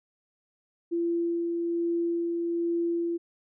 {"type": "tone with tremolo", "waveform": "sine", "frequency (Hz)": 340, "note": "F4", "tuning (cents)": -46, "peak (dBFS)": -24, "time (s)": [0.91, 3.18], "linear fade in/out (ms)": 20, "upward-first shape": "sine", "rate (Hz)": 1.2, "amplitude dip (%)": 25, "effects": []}